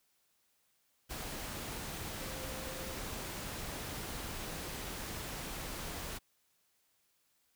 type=tone in noise; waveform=sine; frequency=523.3 Hz; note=C5; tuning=in tune; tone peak=-48 dBFS; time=2.2-2.95 s; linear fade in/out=20 ms; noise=pink; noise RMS=-42 dBFS; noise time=1.09-6.19 s; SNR=-9 dB; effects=white hiss -75 dBFS RMS until 7.55 s